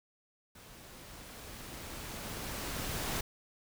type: noise with level ramp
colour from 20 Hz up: pink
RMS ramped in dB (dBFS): -54 to -35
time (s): 0.55-3.21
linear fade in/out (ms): 5
effects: none